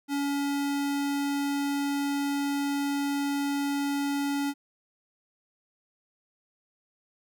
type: tone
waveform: square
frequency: 282.6 Hz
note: C#4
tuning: 34 cents sharp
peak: -27 dBFS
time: 0.08-4.54 s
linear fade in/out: 50 ms
effects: none